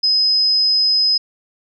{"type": "tone", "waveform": "sine", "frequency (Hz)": 5060, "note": "D#8", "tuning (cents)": 28, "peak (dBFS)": -12, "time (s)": [0.03, 1.18], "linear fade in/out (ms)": 10, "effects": []}